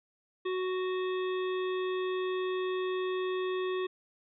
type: harmonic tone with a mistuned harmonic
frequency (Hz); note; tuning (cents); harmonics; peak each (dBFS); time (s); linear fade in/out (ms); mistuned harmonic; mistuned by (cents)
370.3; F#4; +1; 1 / 3 / 5 / 7 / 9 / 10; -30 / -40 / -44 / -47 / -49 / -50; 0.45-3.87; 10; 10; -30
effects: none